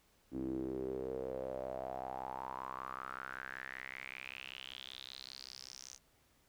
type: tone with band-pass filter sweep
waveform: sawtooth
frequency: 65.2 Hz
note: C2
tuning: 5 cents flat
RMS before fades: -44 dBFS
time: 0.31-5.99 s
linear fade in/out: 50 ms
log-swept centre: 290 to 6300 Hz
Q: 6.4
effects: pink hiss -71 dBFS RMS until 6.48 s